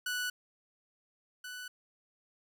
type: tone pair in turn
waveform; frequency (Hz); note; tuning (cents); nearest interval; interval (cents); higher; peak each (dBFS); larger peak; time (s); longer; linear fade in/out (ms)
sawtooth; 1480 / 1488.6; F#6 / F#6; 0 / +10; unison; 10; second; -29 / -38; first; 0.06-0.3 / 1.44-1.68; neither; 5
effects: none